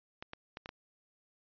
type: clicks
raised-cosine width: 0.3 ms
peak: -26 dBFS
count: 5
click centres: 0.225 / 0.334 / 0.571 / 0.659 / 0.691 s
effects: resampled to 11025 Hz